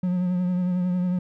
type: tone with vibrato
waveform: triangle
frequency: 180.3 Hz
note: F#3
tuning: 45 cents flat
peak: -19 dBFS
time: 0.03-1.19 s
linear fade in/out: 5 ms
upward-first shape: triangle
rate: 11 Hz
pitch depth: 37 cents each way
effects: none